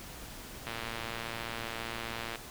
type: click train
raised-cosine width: 0.3 ms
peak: -21 dBFS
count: 195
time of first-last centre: 0.67-2.357 s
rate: 115 Hz
effects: pink hiss -46 dBFS RMS until 2.5 s